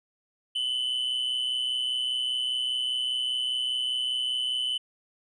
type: tone with amplitude modulation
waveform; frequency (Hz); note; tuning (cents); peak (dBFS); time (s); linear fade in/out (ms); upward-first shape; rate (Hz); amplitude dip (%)
triangle; 3011; F#7; +30; -22; 0.55-4.78; 10; sine; 125; 55
effects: resampled to 22050 Hz

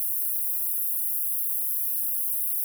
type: high-pass noise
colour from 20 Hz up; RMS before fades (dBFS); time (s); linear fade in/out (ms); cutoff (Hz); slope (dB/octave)
pink; -27; 0-2.64; 0; 11000; 48
effects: none

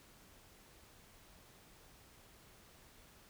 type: silence
effects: pink hiss -62 dBFS RMS until 3.29 s

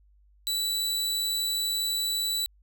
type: tone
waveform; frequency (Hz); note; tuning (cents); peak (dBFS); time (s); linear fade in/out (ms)
sawtooth; 3951; B7; 0; -23; 0.47-2.46; 0
effects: added 50 Hz sine -57 dBFS peak until 2.62 s

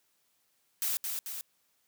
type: noise with echo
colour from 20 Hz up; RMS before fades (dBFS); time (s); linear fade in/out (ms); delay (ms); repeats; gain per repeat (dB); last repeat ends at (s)
blue; -31; 0.82-0.97; 0; 220; 2; -4; 1.41
effects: white hiss -73 dBFS RMS until 1.87 s + high-pass 80 Hz 12 dB/octave

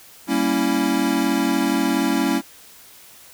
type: chord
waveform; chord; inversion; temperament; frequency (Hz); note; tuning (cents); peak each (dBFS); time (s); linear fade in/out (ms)
square; G diminished seventh; none; equal; 196 / 233.1 / 277.2 / 329.6; G3 / Bb3 / Db4 / Fb4; 0 / 0 / 0 / 0; -27 / -25 / -22 / -24; 0.27-2.42; 50
effects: white hiss -46 dBFS RMS until 3.33 s

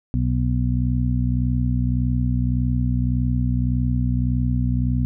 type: harmonic tone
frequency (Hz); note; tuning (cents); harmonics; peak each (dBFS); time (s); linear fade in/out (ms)
61.74; B1; 0; 1 / 2 / 3 / 4; -22 / -21 / -30 / -25; 0.14-5.05; 0
effects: none

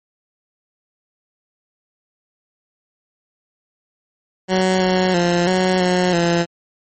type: tone with pitch steps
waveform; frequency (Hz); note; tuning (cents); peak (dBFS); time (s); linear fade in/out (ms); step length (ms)
15% pulse; 186.6 / 184.8 / 174.2 / 185 / 181.1 / 171; F#3 / F#3 / F3 / F#3 / F#3 / F3; +15 / -2 / -4 / 0 / -37 / -36; -8; 4.48-6.46; 50; 330
effects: MP3 32 kbps

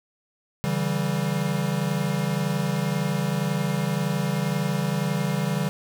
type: tone cluster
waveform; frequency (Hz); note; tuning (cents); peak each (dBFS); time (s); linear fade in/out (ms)
square; 141.7 / 163.6 / 194.2; C#3 / E3 / G3; +38 / -13 / -16; -28; 0.64-5.69; 0
effects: none

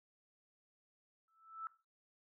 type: tone with exponential growth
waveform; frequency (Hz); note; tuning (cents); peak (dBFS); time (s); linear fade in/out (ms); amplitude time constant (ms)
sine; 1318.5; E6; 0; -38; 1.28-1.67; 1; 84
effects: noise-tail reverb RT60 0.3 s tail -17 dB re dry

